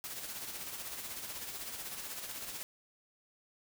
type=noise with tremolo; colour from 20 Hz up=white; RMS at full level=-41 dBFS; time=0.04-2.63 s; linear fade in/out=0 ms; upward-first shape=sine; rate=16 Hz; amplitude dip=45%; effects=none